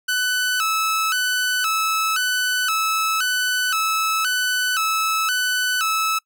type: tone with vibrato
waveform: sawtooth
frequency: 1396.9 Hz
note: F6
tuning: in tune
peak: -15 dBFS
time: 0.08-6.19 s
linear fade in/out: 10 ms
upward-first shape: square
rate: 0.96 Hz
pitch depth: 120 cents each way
effects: noise-tail reverb RT60 0.1 s tail -24 dB re dry